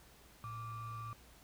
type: ring-modulated tone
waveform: triangle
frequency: 640 Hz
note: D#5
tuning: 49 cents sharp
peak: -37 dBFS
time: 0.44-1.13 s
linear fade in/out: 0 ms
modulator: 527 Hz
effects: added 60 Hz sine -65 dBFS peak until 1.43 s + pink hiss -62 dBFS RMS until 1.43 s